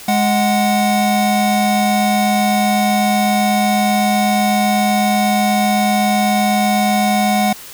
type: tone pair together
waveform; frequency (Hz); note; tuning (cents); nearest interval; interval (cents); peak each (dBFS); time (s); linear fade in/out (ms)
square; 208 / 740; G#3 / F#5; +3 / 0; octave + minor seventh; 2197; -16; 0.08-7.53; 5
effects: white hiss -35 dBFS RMS until 7.73 s